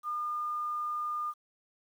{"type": "tone with quantisation", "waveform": "sine", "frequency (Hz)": 1211, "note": "D#6", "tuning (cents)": -47, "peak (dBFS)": -31, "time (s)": [0.03, 1.34], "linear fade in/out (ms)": 50, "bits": 10, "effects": []}